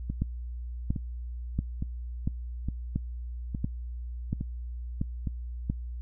two click trains, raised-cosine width 5 ms, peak -15 / -19 dBFS, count 9 / 7, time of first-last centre 0.22-5.699 / 0.1-5.272 s, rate 1.46 / 1.16 Hz, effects noise-tail reverb RT60 0.1 s tail -24 dB re dry + added 60 Hz sine -34 dBFS peak until 6.01 s

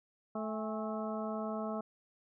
harmonic tone with a mistuned harmonic, 217.8 Hz, A3, 17 cents flat, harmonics 1 / 2 / 3 / 4 / 5 / 6, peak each -38 / -43 / -40 / -46 / -46 / -46 dBFS, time 0.35-1.81 s, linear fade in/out 5 ms, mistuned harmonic 4, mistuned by -90 cents, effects none

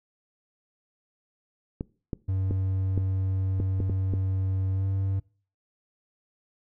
clicks, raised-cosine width 3 ms, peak -17 dBFS, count 8, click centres 1.809 / 2.132 / 2.51 / 2.977 / 3.601 / 3.803 / 3.897 / 4.137 s
triangle tone with pitch glide, 95.1 to 96.71 Hz, F#2 to G2, +48 to -23 cents, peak -22 dBFS, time 2.28-5.2 s, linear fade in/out 10 ms, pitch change +29 cents, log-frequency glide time 4.73-4.85 s
effects noise-tail reverb RT60 0.4 s tail -23 dB re dry

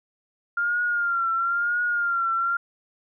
sine tone with vibrato, 1396.9 Hz, F6, in tune, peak -21 dBFS, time 0.57-2.57 s, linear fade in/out 5 ms, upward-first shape triangle, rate 1 Hz, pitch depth 67 cents each way, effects none

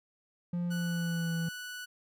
triangle tone with pitch glide, 174.61 to 166.05 Hz, F3 to E3, 0 to +13 cents, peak -28 dBFS, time 0.53-1.49 s, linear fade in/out 5 ms, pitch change -87 cents, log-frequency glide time 0.66-1.33 s
sawtooth tone, 1480 Hz, F#6, in tune, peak -36 dBFS, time 0.7-1.86 s, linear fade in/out 20 ms
effects none

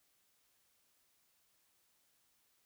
silence, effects white hiss -75 dBFS RMS until 2.65 s

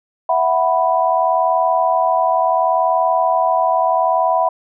sine chord, E suspended second, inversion none, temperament equal, 659.3 / 740 / 987.8 Hz, E5 / F#5 / B5, 0 / 0 / 0 cents, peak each -17 dBFS, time 0.29-4.49 s, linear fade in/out 5 ms, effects none

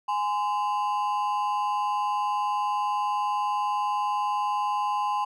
triangle ring-modulated tone, 930 Hz, A#5, 4 cents flat, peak -19 dBFS, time 0.08-5.25 s, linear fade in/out 10 ms, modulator 100 Hz, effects none

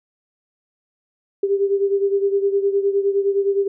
sine beating tone pair, 395.4 / 405.1 Hz, G4 / G#4, +15 / -43 cents, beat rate 9.7 Hz, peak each -17 / -22 dBFS, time 1.43-3.68 s, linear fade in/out 5 ms, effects none

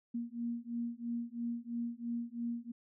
sine beating tone pair, 234.3 / 237.3 Hz, A#3 / A#3, +9 / +31 cents, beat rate 3 Hz, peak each -39 / -39 dBFS, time 0.14-2.72 s, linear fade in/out 10 ms, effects none

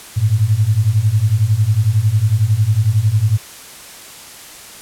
sine beating tone pair, 101.1 / 112.1 Hz, G#2 / A2, -46 / +33 cents, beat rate 11 Hz, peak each -15 / -13 dBFS, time 0.16-3.38 s, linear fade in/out 20 ms, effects white hiss -36 dBFS RMS until 4.81 s + low-pass 12000 Hz 12 dB/octave

